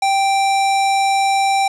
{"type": "tone", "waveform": "square", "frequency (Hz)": 784, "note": "G5", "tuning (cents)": 0, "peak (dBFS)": -14, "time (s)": [0.02, 1.68], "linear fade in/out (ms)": 5, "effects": ["resampled to 22050 Hz", "7-bit"]}